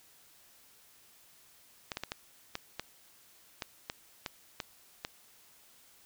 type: clicks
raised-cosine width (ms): 0.2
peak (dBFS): -18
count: 11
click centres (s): 1.918 / 1.971 / 2.036 / 2.119 / 2.554 / 2.796 / 3.622 / 3.899 / 4.262 / 4.602 / 5.049
effects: white hiss -61 dBFS RMS until 6.05 s